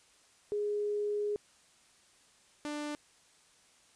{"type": "tone pair in turn", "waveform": ["sine", "sawtooth"], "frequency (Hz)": [414.9, 296.2], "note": ["G#4", "D4"], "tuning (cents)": [-2, 15], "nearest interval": "tritone", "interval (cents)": 583, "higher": "first", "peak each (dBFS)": [-30, -32], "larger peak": "first", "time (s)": [[0.52, 1.36], [2.65, 2.95]], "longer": "first", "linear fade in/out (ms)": 0, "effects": ["white hiss -64 dBFS RMS until 3.95 s", "resampled to 22050 Hz"]}